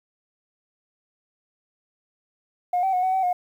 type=tone with pitch steps; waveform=sine; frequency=716 / 767 / 729 / 750 / 761 / 719 Hz; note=F5 / G5 / F#5 / F#5 / F#5 / F#5; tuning=+43 / -38 / -26 / +23 / +48 / -50 cents; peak=-18 dBFS; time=2.73-3.33 s; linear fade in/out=5 ms; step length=100 ms; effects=tanh soft clip ceiling -16 dBFS + 9-bit